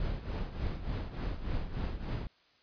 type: noise with tremolo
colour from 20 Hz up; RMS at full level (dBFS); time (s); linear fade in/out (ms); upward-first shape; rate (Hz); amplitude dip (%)
brown; -32; 0-2.27; 2; triangle; 3.4; 75
effects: white hiss -66 dBFS RMS until 2.62 s + resampled to 11025 Hz